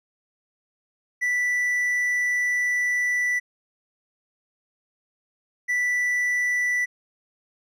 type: tone pair in turn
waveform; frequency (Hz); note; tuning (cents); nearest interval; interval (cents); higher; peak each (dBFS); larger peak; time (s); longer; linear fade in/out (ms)
triangle; 1971 / 1971; B6 / B6; -4 / -4; unison; 0; neither; -19; neither; 1.21-3.4 / 5.68-6.86; first; 20
effects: none